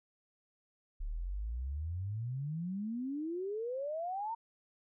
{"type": "exponential sweep", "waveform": "sine", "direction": "up", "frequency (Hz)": [34.65, 932.3], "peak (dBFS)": -35, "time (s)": [1, 4.35], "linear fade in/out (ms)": 10, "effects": []}